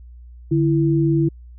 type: tone pair together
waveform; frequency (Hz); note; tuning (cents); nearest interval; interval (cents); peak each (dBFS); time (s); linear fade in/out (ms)
sine; 146.83 / 331.2; D3 / E4; 0 / +8; octave + major second; 1408; -17; 0.51-1.29; 10
effects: added 60 Hz sine -38 dBFS peak until 1.58 s